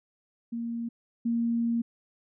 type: tone pair in turn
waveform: sine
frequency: 233.1 / 233.1 Hz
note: A#3 / A#3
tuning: 0 / 0 cents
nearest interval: unison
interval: 0 cents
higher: neither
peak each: -30 / -24 dBFS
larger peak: second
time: 0.52-0.89 / 1.25-1.82 s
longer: second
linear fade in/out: 10 ms
effects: none